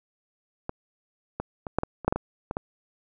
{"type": "clicks", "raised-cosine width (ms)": 1, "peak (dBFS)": [-16, -15, -19, -8, -13, -22, -6, -10, -13, -16, -14], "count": 11, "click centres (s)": [0.694, 1.4, 1.668, 1.786, 1.834, 2.047, 2.08, 2.125, 2.16, 2.511, 2.569], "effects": []}